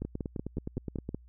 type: two click trains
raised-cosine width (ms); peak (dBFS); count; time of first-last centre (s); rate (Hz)
3; -21 / -22; 7 / 11; 0.02-1.146 / 0.05-1.091; 5.33 / 9.61
effects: added 60 Hz sine -52 dBFS peak until 1.28 s